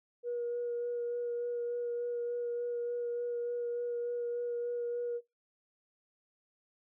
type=tone with vibrato; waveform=sine; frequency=479.1 Hz; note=A#4; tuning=47 cents sharp; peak=-32 dBFS; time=0.23-5.21 s; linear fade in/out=50 ms; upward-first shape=sine; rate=3.4 Hz; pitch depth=12 cents each way; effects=noise-tail reverb RT60 0.2 s tail -21 dB re dry + tanh soft clip ceiling -28 dBFS